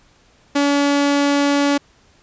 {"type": "tone", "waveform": "sawtooth", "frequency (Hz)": 284.7, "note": "C#4", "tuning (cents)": 46, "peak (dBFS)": -10, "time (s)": [0.55, 1.78], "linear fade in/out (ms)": 10, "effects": ["pink hiss -54 dBFS RMS until 2.22 s", "resampled to 16000 Hz"]}